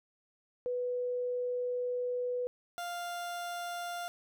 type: tone pair in turn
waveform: sine / 30% pulse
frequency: 493.9 / 698.5 Hz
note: B4 / F5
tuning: 0 / 0 cents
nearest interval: tritone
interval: 600 cents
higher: second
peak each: -31 / -34 dBFS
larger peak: first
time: 0.66-2.47 / 2.78-4.08 s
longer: first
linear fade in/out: 0 ms
effects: none